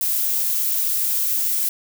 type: noise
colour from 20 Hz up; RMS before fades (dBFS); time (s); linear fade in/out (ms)
violet; -21; 0.01-1.69; 2
effects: none